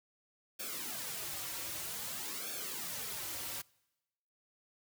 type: noise with flanger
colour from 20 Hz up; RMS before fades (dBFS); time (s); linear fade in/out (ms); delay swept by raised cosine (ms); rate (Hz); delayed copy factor
white; -41; 0.59-3.62; 10; 1 to 4.8; 0.52; -0.8
effects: noise-tail reverb RT60 1.0 s tail -25 dB re dry